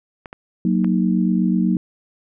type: clicks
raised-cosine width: 0.5 ms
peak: -19 dBFS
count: 3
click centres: 0.258 / 0.329 / 0.845 s
type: chord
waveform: sine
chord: D# minor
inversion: first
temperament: equal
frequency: 185 / 233.1 / 311.1 Hz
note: F#3 / A#3 / D#4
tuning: 0 / 0 / 0 cents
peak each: -17 / -20 / -23 dBFS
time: 0.65-1.77 s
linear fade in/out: 2 ms
effects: none